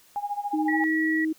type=tone with tremolo; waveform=sine; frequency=818 Hz; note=G#5; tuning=26 cents flat; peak=-24 dBFS; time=0.16-0.84 s; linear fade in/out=0 ms; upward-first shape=sine; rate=14 Hz; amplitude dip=85%
type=tone with pitch glide; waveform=sine; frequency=310 to 315.8 Hz; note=D#4 to D#4; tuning=-6 to +26 cents; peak=-23 dBFS; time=0.53-1.33 s; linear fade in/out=10 ms; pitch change=+32 cents; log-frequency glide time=0.7-0.77 s
type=tone; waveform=sine; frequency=1930 Hz; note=B6; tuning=40 cents flat; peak=-25 dBFS; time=0.68-1.25 s; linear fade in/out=5 ms
effects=white hiss -57 dBFS RMS until 1.38 s